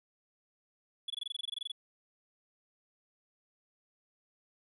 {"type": "tone bursts", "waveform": "triangle", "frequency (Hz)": 3411, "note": "G#7", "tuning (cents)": 46, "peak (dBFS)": -33, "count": 15, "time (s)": [1.08, 1.718], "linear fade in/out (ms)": 5, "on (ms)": 22, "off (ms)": 22, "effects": ["resampled to 32000 Hz"]}